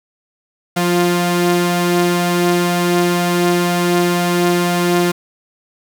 sawtooth tone pair together, 176.01 / 350 Hz, F3 / F4, +14 / +4 cents, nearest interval octave, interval 1190 cents, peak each -12 dBFS, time 0.76-5.12 s, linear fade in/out 10 ms, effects 7-bit

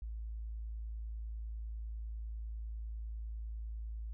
sine tone, 55 Hz, A1, in tune, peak -39 dBFS, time 0.02-4.13 s, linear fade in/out 0 ms, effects none

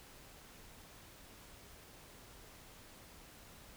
silence, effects pink hiss -57 dBFS RMS until 3.76 s

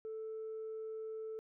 sine tone, 440 Hz, A4, in tune, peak -39 dBFS, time 0.05-1.39 s, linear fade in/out 0 ms, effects tanh soft clip ceiling -38 dBFS

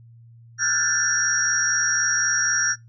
sine tone cluster, 1382 / 1446 / 1591 / 1757 / 5680 Hz, F6 / F#6 / G6 / A6 / F8, -19 / -40 / +25 / -3 / +28 cents, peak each -30 / -27 / -27 / -27 / -22 dBFS, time 0.58-2.76 s, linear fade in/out 50 ms, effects noise-tail reverb RT60 0.2 s tail -23 dB re dry + added 116 Hz sine -45 dBFS peak until 2.88 s

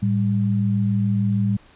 sine tone pair together, 111 / 197.78 Hz, A2 / G3, +16 / +16 cents, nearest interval minor seventh, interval 1000 cents, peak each -20 dBFS, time 0.02-1.57 s, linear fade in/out 10 ms, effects pink hiss -52 dBFS RMS until 1.75 s + resampled to 8000 Hz

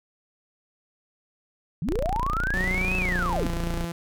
sine linear two-way sweep, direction up then down, 130.81 to 2642 to 130.81 Hz, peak -25 dBFS, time 1.82-3.48 s, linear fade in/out 2 ms, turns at 2.97 s
sawtooth tone, 29.14 Hz, A#0, in tune, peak -23 dBFS, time 1.87-3.85 s, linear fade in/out 10 ms
sawtooth tone with pitch glide, 185 to 169.65 Hz, F#3 to F3, 0 to -50 cents, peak -26 dBFS, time 2.54-3.92 s, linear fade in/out 2 ms, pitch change -150 cents, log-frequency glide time 2.96-3.49 s
effects none

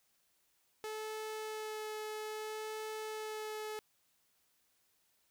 sawtooth tone with vibrato, 431.9 Hz, A4, 32 cents flat, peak -36 dBFS, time 0.84-3.79 s, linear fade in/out 0 ms, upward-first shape sine, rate 0.61 Hz, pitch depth 10 cents each way, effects white hiss -75 dBFS RMS until 5.3 s

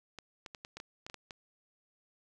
clicks, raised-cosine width 0.2 ms, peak -27 dBFS, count 10, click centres 0.187 / 0.462 / 0.548 / 0.649 / 0.77 / 0.801 / 1.065 / 1.099 / 1.143 / 1.308 s, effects none

